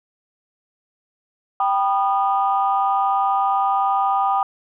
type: chord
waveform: sine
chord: G augmented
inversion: none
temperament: just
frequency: 784 / 980 / 1225 Hz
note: G5 / B5 / D#6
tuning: 0 / -14 / -27 cents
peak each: -18 / -23 / -21 dBFS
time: 1.6-4.43 s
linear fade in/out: 2 ms
effects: tanh soft clip ceiling -7 dBFS